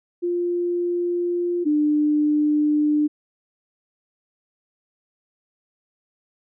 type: tone pair in turn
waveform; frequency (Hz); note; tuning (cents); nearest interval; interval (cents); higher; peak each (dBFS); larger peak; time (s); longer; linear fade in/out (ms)
sine; 350 / 299.1; F4 / D4; +4 / +32; minor third; 272; first; -20 / -16; second; 0.22-1.65 / 1.65-3.08; neither; 20
effects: none